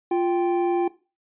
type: tone pair together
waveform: triangle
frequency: 349.2 / 784 Hz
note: F4 / G5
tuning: 0 / 0 cents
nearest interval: octave + major second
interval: 1400 cents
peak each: -18 / -24 dBFS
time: 0.11-0.88 s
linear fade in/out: 5 ms
effects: noise-tail reverb RT60 0.3 s tail -17 dB re dry + resampled to 8000 Hz